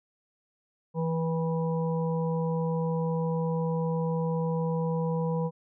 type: harmonic tone with a mistuned harmonic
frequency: 162.9 Hz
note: E3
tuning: 20 cents flat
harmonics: 1 / 3 / 5 / 6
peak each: -27 / -31 / -42 / -38 dBFS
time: 0.94-5.51 s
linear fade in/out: 50 ms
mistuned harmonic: 1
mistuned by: +20 cents
effects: none